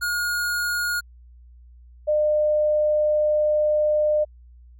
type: tone pair in turn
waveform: square / sine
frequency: 1434 / 604.1 Hz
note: F6 / D5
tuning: +45 / +49 cents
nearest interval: octave + minor third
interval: 1496 cents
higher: first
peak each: -23 / -17 dBFS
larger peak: second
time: 0.01-1.01 / 2.07-4.25 s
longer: second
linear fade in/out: 20 ms
effects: added 60 Hz sine -45 dBFS peak until 4.79 s